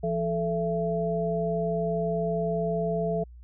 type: tone cluster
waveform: sine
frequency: 169.7 / 437.5 / 670 Hz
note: F3 / A4 / E5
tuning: -49 / -10 / +28 cents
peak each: -29 dBFS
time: 0.03-3.24 s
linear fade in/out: 10 ms
effects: added 60 Hz sine -44 dBFS peak until 3.43 s